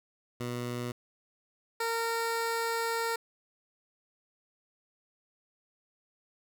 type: tone pair in turn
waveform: 15% pulse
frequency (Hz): 121.7 / 459.5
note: B2 / A#4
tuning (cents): -25 / -25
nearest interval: octave + major seventh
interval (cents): 2300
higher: second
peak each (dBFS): -27 / -23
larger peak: second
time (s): 0.4-0.92 / 1.8-3.16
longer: second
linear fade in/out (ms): 5
effects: none